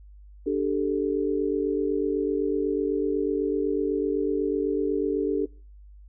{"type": "chord", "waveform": "sine", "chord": "D suspended fourth", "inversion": "none", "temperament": "equal", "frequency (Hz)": [293.7, 392, 440], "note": ["D4", "G4", "A4"], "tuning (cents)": [0, 0, 0], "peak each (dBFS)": -27, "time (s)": [0.46, 5.46], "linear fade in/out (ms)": 10, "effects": ["noise-tail reverb RT60 0.4 s tail -23 dB re dry", "added 50 Hz sine -45 dBFS peak until 6.08 s"]}